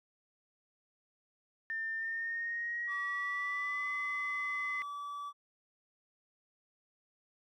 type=tone with pitch glide; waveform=sine; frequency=1800 to 2032 Hz; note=A6 to B6; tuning=+39 to +49 cents; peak=-34 dBFS; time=1.7-4.82 s; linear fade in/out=0 ms; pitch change=+210 cents; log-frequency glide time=1.97-3.94 s
type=tone; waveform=triangle; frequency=1152 Hz; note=D6; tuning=34 cents flat; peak=-37 dBFS; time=2.87-5.33 s; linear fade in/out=50 ms
effects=tanh soft clip ceiling -25 dBFS